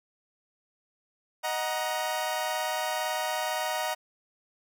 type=chord; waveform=sawtooth; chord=D# minor; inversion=none; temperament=equal with one note detuned; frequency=622.3 / 740 / 944.3 Hz; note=D#5 / F#5 / A#5; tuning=0 / 0 / +22 cents; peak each=-29 dBFS; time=1.43-3.95 s; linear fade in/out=20 ms; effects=none